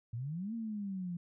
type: exponential two-way sweep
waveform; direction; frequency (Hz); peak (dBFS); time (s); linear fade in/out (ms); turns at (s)
sine; up then down; 110 to 233.1 to 170.8; -36; 0.13-1.17; 5; 0.54
effects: none